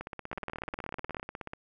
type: two click trains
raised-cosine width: 0.5 ms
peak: -23 / -21 dBFS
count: 26 / 18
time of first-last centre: 0.01-1.534 / 0.33-1.197 s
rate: 16.4 / 19.6 Hz
effects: none